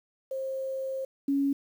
sine tone pair in turn, 532 / 278.3 Hz, C5 / C#4, +29 / +7 cents, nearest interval major seventh, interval 1122 cents, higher first, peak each -30 / -23 dBFS, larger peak second, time 0.31-1.05 / 1.28-1.53 s, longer first, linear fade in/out 5 ms, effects 9-bit

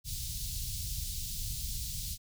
pink band-stop noise, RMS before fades -37 dBFS, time 0.04-2.18 s, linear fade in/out 50 ms, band 130 to 3900 Hz, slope 24 dB/octave, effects none

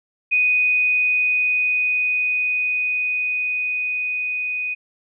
sine tone with level ramp, 2489 Hz, D#7, in tune, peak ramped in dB -14 to -22 dBFS, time 0.31-4.75 s, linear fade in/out 20 ms, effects none

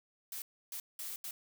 blue noise bursts at uneven times, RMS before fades -42 dBFS, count 4, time 0.32-0.42 / 0.72-0.8 / 0.99-1.16 / 1.24-1.31 s, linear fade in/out 2 ms, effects none

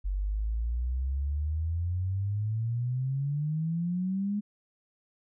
sine exponential sweep, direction up, 46.47 to 209.4 Hz, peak -27 dBFS, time 0.04-4.41 s, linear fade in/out 20 ms, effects none

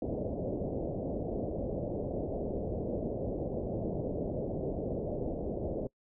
white low-pass noise, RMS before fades -35 dBFS, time 0.02-5.87 s, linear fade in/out 2 ms, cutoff 620 Hz, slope 48 dB/octave, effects noise-tail reverb RT60 0.1 s tail -23 dB re dry

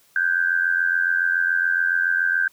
sine tone with amplitude modulation, 1562 Hz, G6, 7 cents flat, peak -14 dBFS, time 0.16-2.48 s, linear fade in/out 2 ms, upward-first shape sine, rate 87.1 Hz, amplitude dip 80%, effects white hiss -58 dBFS RMS until 2.52 s

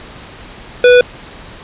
square tone, 492.6 Hz, B4, 5 cents flat, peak -4 dBFS, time 0.84-1.01 s, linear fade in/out 2 ms, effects pink hiss -34 dBFS RMS until 1.63 s + resampled to 8000 Hz

